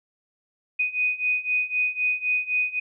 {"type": "beating tone pair", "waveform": "sine", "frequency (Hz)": [2489, 2492.9], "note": ["D#7", "D#7"], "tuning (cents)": [0, 3], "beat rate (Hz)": 3.9, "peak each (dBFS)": [-26, -24], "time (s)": [0.79, 2.8], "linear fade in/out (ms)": 10, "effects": []}